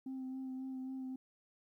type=tone with vibrato; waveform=sine; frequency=261.6 Hz; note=C4; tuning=in tune; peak=-38 dBFS; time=0.06-1.16 s; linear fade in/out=5 ms; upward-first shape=sine; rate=3.7 Hz; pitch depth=18 cents each way; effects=tanh soft clip ceiling -38 dBFS + 13-bit